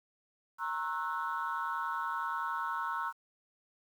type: chord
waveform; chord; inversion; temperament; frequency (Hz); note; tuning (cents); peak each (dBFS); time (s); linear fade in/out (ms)
sine; F# dominant seventh; first; equal with one note detuned; 932.3 / 1082.8 / 1318.5 / 1480; A#5 / C#6 / E6 / F#6; 0 / -41 / 0 / 0; -37 / -37 / -37 / -39; 0.58-3.13; 50
effects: tanh soft clip ceiling -25 dBFS + 10-bit